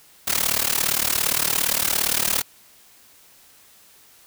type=noise with amplitude modulation; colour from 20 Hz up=white; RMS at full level=-18 dBFS; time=0.27-2.42 s; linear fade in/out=10 ms; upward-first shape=sine; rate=37.4 Hz; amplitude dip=90%; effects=white hiss -52 dBFS RMS until 4.26 s